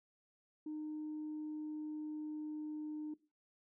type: tone with pitch glide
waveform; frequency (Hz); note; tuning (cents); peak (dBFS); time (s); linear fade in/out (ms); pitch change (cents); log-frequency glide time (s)
sine; 306.2 to 304.3; D#4 to D#4; -28 to -38; -39; 0.66-3.14; 5; -10; 0.9-2.99
effects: noise-tail reverb RT60 0.3 s tail -19 dB re dry + tanh soft clip ceiling -37 dBFS

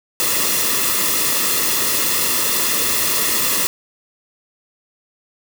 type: noise with comb filter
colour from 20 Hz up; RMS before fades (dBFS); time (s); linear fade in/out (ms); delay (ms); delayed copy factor
white; -18; 0.2-3.67; 0; 1.3; -0.65
effects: none

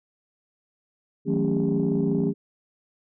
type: tone cluster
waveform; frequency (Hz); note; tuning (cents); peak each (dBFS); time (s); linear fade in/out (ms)
sine; 160.1 / 185.5 / 219.9 / 276.6 / 401.4; D#3 / F#3 / A3 / C#4 / G4; +50 / +5 / -1 / -4 / +41; -26; 1.25-2.34; 50
effects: tanh soft clip ceiling -14 dBFS

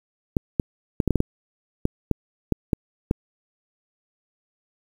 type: clicks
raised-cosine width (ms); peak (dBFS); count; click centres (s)
3; -6; 12; 0.368 / 0.598 / 1.002 / 1.077 / 1.107 / 1.157 / 1.204 / 1.854 / 2.113 / 2.523 / 2.732 / 3.111
effects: 7-bit

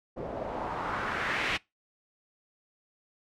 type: noise with low-pass filter sweep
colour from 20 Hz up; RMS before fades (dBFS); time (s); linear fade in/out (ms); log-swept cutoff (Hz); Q
white; -33; 0.16-1.58; 20; 490 to 2600; 1.9
effects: noise-tail reverb RT60 0.2 s tail -23 dB re dry

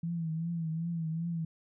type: tone with vibrato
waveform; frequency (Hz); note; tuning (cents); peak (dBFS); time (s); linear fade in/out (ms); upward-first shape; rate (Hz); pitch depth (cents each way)
sine; 164.81; E3; 0; -31; 0.03-1.45; 5; triangle; 2.6; 76
effects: none

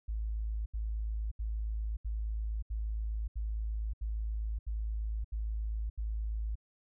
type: tone bursts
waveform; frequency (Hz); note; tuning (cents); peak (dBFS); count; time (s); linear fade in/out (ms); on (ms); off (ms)
sine; 54; A1; -32; -32; 10; 0.08-6.555; 10; 580; 75
effects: none

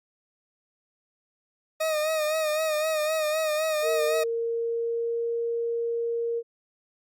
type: tone with vibrato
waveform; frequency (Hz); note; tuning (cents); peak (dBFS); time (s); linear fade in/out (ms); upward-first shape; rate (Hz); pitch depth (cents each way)
40% pulse; 621; D#5; -3; -23; 1.8-4.24; 10; sine; 3.9; 49
type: tone with pitch glide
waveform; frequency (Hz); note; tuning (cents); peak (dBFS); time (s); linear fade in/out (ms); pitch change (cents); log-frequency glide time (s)
sine; 460.8 to 466.2; A#4 to A#4; -20 to 0; -25; 3.82-6.43; 50; +20; 4.08-5.27
effects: Opus 48 kbps

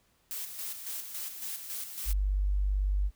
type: noise with tremolo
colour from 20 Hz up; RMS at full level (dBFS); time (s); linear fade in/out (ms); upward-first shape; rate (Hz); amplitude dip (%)
blue; -37; 0.31-2.13; 0; square; 3.6; 50
type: tone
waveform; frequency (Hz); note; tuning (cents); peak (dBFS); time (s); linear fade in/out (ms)
sine; 49; G1; 0; -25; 2.05-3.11; 50
effects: pink hiss -69 dBFS RMS until 3.15 s

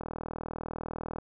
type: click train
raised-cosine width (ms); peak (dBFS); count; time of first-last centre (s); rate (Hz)
1; -22; 48; 0.01-1.185; 40
effects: none

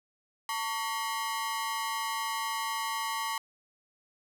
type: ring-modulated tone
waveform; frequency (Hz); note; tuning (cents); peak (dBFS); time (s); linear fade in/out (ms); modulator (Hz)
sawtooth; 1012; B5; +42; -24; 0.49-3.38; 2; 112
effects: none

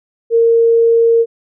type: tone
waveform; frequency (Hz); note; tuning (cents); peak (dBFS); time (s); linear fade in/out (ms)
sine; 460.9; A#4; -20; -7; 0.3-1.26; 50
effects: none

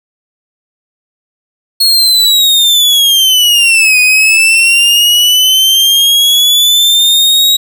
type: linear two-way sweep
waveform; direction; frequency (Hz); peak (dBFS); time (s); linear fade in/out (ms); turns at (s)
40% pulse; down then up; 4326 to 2478 to 3824; -4; 1.8-7.57; 10; 3.99
effects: none

